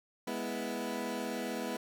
20% pulse chord, E major, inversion first, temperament equal, 207.7 / 246.9 / 329.6 Hz, G#3 / B3 / E4, 0 / 0 / 0 cents, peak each -35 / -33 / -36 dBFS, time 0.27-1.77 s, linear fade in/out 5 ms, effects none

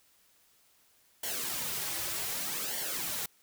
white noise with flanger, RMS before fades -35 dBFS, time 1.23-3.26 s, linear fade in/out 5 ms, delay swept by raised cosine 0.79 to 4.39 ms, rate 0.65 Hz, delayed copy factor -0.65, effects white hiss -66 dBFS RMS until 3.42 s

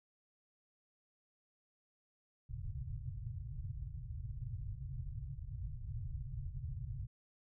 white low-pass noise, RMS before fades -43 dBFS, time 2.49-7.07 s, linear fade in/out 20 ms, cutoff 140 Hz, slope 96 dB/octave, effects none

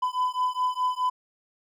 triangle beating tone pair, 1003 / 1007.8 Hz, B5 / B5, +26 / +35 cents, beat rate 4.8 Hz, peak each -25 dBFS, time 0.02-1.1 s, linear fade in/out 10 ms, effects none

